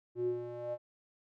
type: tone with band-pass filter sweep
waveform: square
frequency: 120.3 Hz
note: B2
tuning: 45 cents flat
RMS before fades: -37 dBFS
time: 0.15-0.78 s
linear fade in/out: 50 ms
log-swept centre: 320 to 640 Hz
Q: 8.5
effects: none